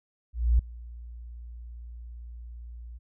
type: tone with ADSR envelope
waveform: sine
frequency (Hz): 58.8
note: A#1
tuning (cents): +16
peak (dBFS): -16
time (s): 0.33-2.99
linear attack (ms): 260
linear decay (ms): 5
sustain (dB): -23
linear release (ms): 24
effects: none